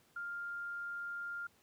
sine tone, 1400 Hz, F6, 4 cents sharp, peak -39 dBFS, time 0.16-1.47 s, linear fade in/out 5 ms, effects pink hiss -69 dBFS RMS until 1.62 s + high-pass 80 Hz 12 dB/octave

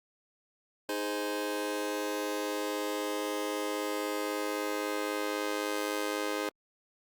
sawtooth chord, Ab major, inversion second, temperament just, 311.5 / 415.3 / 519.1 Hz, Eb4 / Ab4 / C5, +2 / 0 / -14 cents, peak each -32 dBFS, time 0.89-6.49 s, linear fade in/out 2 ms, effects Opus 48 kbps

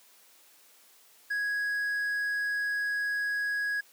triangle tone, 1661.2 Hz, G#6, in tune, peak -26 dBFS, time 1.3-3.81 s, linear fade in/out 10 ms, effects white hiss -59 dBFS RMS until 3.92 s + high-pass 300 Hz 12 dB/octave

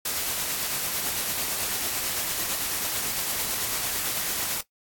white noise with tremolo, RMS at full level -27 dBFS, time 0.05-4.61 s, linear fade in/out 5 ms, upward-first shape sine, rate 9 Hz, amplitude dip 25%, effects noise-tail reverb RT60 0.1 s tail -17 dB re dry + AAC 64 kbps

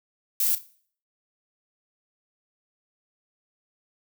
violet noise with echo, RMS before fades -23 dBFS, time 0.4-0.55 s, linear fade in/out 2 ms, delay 33 ms, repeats 2, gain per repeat -13 dB, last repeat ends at 0.616 s, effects noise-tail reverb RT60 0.5 s tail -18 dB re dry

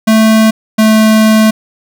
square tone pair in turn, 220 / 218.1 Hz, A3 / A3, 0 / -15 cents, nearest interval unison, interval 15 cents, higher first, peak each -5 dBFS, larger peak neither, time 0.07-0.51 / 0.78-1.51 s, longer second, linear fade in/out 10 ms, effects none

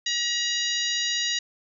harmonic tone, 955 Hz, A#5, 42 cents sharp, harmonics 2 / 3 / 4 / 5 / 6 / 7, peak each -31 / -31 / -28 / -31 / -34 / -33 dBFS, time 0.06-1.39 s, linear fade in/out 5 ms, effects none

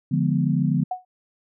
sine chord, D diminished seventh, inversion none, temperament equal, 146.83 / 174.61 / 207.7 / 246.9 Hz, D3 / F3 / Ab3 / Cb4, 0 / 0 / 0 / 0 cents, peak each -22 / -23 / -27 / -25 dBFS, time 0.11-0.84 s, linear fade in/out 10 ms
sine tone with exponential decay, 735 Hz, F#5, 12 cents flat, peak -20 dBFS, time 0.91-1.05 s, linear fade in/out 5 ms, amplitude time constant 29 ms
effects none

